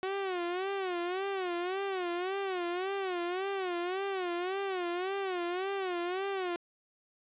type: tone with vibrato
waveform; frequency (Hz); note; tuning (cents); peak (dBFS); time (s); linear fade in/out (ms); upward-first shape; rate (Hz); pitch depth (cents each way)
sawtooth; 370; F#4; 0; -28; 0.03-6.56; 0; sine; 1.8; 120
effects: resampled to 8000 Hz + 10-bit